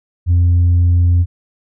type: tone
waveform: sine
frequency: 87.31 Hz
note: F2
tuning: in tune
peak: -6 dBFS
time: 0.26-1.26 s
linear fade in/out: 50 ms
effects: tanh soft clip ceiling -7 dBFS